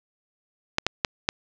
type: clicks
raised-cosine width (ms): 0.2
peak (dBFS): -3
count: 4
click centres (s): 0.784 / 0.866 / 1.048 / 1.289
effects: low-pass 6000 Hz 12 dB/octave + 7-bit

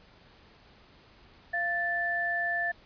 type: tone pair together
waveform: sine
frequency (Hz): 688.8 / 1760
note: F5 / A6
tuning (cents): -24 / 0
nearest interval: octave + major third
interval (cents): 1624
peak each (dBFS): -33 / -28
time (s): 1.53-2.72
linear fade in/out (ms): 10
effects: pink hiss -57 dBFS RMS until 2.85 s + resampled to 11025 Hz

